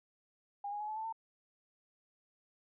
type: tone with pitch steps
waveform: sine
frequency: 810 / 827 / 844.4 / 862.1 / 880.3 / 898.8 Hz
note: G#5 / G#5 / G#5 / A5 / A5 / A5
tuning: -43 / -8 / +29 / -36 / +1 / +37 cents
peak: -37 dBFS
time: 0.64-1.126 s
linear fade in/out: 5 ms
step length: 81 ms
effects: none

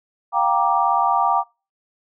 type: chord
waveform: sine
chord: G minor seventh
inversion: third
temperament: just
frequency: 705.6 / 784 / 940.8 / 1176 Hz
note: F5 / G5 / Bb5 / D6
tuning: +18 / 0 / +16 / +2 cents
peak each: -23 / -20 / -20 / -21 dBFS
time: 0.32-1.44 s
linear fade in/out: 50 ms
effects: noise-tail reverb RT60 0.3 s tail -24 dB re dry

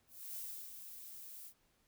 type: noise with ADSR envelope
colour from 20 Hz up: violet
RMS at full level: -44 dBFS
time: 0.07-1.54 s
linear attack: 300 ms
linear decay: 330 ms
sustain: -7 dB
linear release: 79 ms
effects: pink hiss -75 dBFS RMS until 1.87 s

